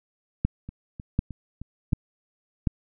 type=two click trains; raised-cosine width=5 ms; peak=-24 / -9 dBFS; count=5 / 4; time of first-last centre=0.69-1.925 / 0.45-2.672 s; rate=3.24 / 1.35 Hz; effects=none